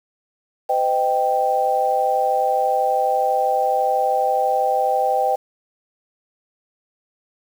sine chord, C minor, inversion none, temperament equal with one note detuned, 510.1 / 622.3 / 784 Hz, C5 / Eb5 / G5, -44 / 0 / 0 cents, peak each -22 / -23 / -18 dBFS, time 0.69-5.36 s, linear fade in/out 10 ms, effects 7-bit

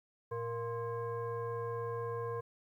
sine tone with frequency modulation, 468 Hz, A#4, 7 cents sharp, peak -35 dBFS, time 0.31-2.41 s, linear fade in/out 10 ms, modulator 581 Hz, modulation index 1, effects 12-bit

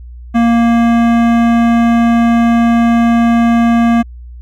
sine tone with hard clipping, 233.3 Hz, A#3, 2 cents sharp, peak -9 dBFS, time 0.34-4.03 s, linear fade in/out 20 ms, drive 16 dB, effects added 60 Hz sine -28 dBFS peak until 4.41 s

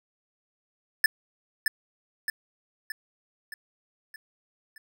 square tone with echo, 1747 Hz, A6, 13 cents flat, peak -17 dBFS, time 1.04-1.06 s, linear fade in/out 2 ms, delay 620 ms, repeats 6, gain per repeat -5 dB, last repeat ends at 4.78 s, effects none

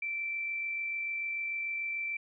sine tone with amplitude modulation, 2338 Hz, D7, 8 cents flat, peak -31 dBFS, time 0.02-2.17 s, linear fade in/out 5 ms, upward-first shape sine, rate 46.8 Hz, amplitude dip 25%, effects none

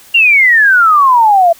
sine exponential sweep, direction down, 2825 to 659.3 Hz, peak -4 dBFS, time 0.14-1.53 s, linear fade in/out 10 ms, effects white hiss -40 dBFS RMS until 1.59 s

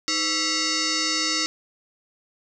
sine tone with frequency modulation, 314 Hz, D#4, 16 cents sharp, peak -21 dBFS, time 0.08-1.46 s, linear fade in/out 0 ms, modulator 823 Hz, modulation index 7.4, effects none

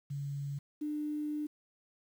sine tone pair in turn, 141.3 / 299.4 Hz, C#3 / D4, +34 / +33 cents, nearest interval octave + minor second, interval 1299 cents, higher second, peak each -35 / -33 dBFS, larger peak second, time 0.1-0.59 / 0.81-1.47 s, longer second, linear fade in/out 10 ms, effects 10-bit

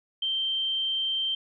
sine tone, 3135 Hz, G7, 1 cent flat, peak -25 dBFS, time 0.22-1.35 s, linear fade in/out 5 ms, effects none

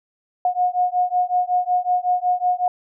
sine beating tone pair, 720 / 725.4 Hz, F#5 / F#5, -47 / -34 cents, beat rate 5.4 Hz, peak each -20 dBFS, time 0.45-2.68 s, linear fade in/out 2 ms, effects none

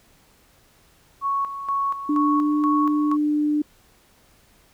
sine tone with tremolo, 1108.7 Hz, C#6, in tune, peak -20 dBFS, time 1.21-3.17 s, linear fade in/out 50 ms, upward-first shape square, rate 2.1 Hz, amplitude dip 65%
sine tone with pitch glide, 295.9 to 298.3 Hz, D4 to D4, +13 to +27 cents, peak -18 dBFS, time 2.09-3.62 s, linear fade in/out 5 ms, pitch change +14 cents, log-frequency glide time 2.36-2.53 s
effects pink hiss -57 dBFS RMS until 4.73 s

